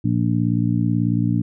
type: harmonic tone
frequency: 58.27 Hz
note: A#1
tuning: in tune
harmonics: 2 / 3 / 4 / 5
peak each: -20 / -22 / -23 / -24 dBFS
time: 0.04-1.42 s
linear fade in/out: 10 ms
effects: none